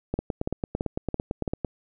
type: two click trains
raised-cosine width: 2 ms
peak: -13 / -13 dBFS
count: 5 / 14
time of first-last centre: 0.14-1.478 / 0.19-1.647 s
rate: 2.99 / 8.92 Hz
effects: none